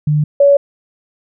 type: tone pair in turn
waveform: sine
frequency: 150 / 564.9 Hz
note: D3 / C#5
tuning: +37 / +33 cents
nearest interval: octave + major seventh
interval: 2296 cents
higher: second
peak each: -10 / -5 dBFS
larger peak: second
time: 0.07-0.24 / 0.4-0.57 s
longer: neither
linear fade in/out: 5 ms
effects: none